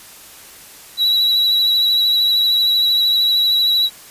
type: tone with vibrato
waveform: triangle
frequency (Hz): 3908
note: B7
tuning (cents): -19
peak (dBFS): -11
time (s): 0.97-3.9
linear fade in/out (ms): 50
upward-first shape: triangle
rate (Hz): 13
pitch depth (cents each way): 28
effects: white hiss -40 dBFS RMS until 4.1 s + resampled to 32000 Hz